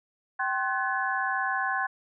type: tone cluster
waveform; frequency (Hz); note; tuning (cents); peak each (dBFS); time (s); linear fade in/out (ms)
sine; 774 / 1059 / 1502 / 1709; G5 / C6 / F#6 / G#6; -22 / +21 / +26 / +49; -31; 0.39-1.87; 10
effects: none